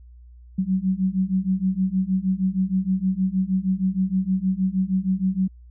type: beating tone pair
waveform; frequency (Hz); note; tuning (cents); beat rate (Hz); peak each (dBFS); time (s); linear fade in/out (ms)
sine; 185 / 191.4; F#3 / G3; 0 / -41; 6.4; -23 / -22; 0.58-5.48; 10
effects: added 60 Hz sine -43 dBFS peak until 5.7 s